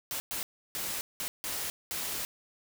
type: noise bursts at uneven times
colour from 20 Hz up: white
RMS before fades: -35 dBFS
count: 6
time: 0.11-0.2 / 0.31-0.43 / 0.75-1.01 / 1.2-1.28 / 1.44-1.7 / 1.91-2.25 s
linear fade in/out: 0 ms
effects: none